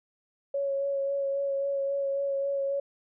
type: tone with vibrato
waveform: sine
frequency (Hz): 554.4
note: C#5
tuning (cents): 0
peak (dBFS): -26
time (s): 0.54-2.8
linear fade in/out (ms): 5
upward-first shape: sine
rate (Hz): 3.7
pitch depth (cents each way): 16
effects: none